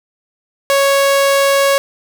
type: tone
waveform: sawtooth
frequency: 554 Hz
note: C#5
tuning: 1 cent flat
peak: -6 dBFS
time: 0.7-1.78 s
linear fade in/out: 0 ms
effects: none